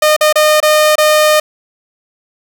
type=tone with dropouts; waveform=sawtooth; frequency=611 Hz; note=D#5; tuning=32 cents flat; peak=-3 dBFS; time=0.02-1.4 s; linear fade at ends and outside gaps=5 ms; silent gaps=0.165-0.209 / 0.327-0.356 / 0.603-0.627 / 0.956-0.981 s; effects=none